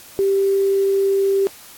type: tone with quantisation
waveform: sine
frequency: 392 Hz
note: G4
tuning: in tune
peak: -14 dBFS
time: 0.19-1.47 s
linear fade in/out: 0 ms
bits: 7
effects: white hiss -42 dBFS RMS until 1.77 s + AAC 64 kbps